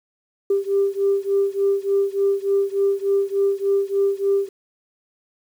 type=beating tone pair; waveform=sine; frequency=394.7 / 398.1 Hz; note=G4 / G4; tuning=+12 / +27 cents; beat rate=3.4 Hz; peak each=-19 / -20 dBFS; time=0.5-4.49 s; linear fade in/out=5 ms; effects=tanh soft clip ceiling -10 dBFS + 8-bit